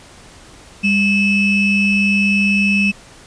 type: ring-modulated tone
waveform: triangle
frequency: 1400 Hz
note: F6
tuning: 4 cents sharp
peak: -7 dBFS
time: 0.83-2.92 s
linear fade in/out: 20 ms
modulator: 1200 Hz
effects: pink hiss -42 dBFS RMS until 3.26 s + resampled to 22050 Hz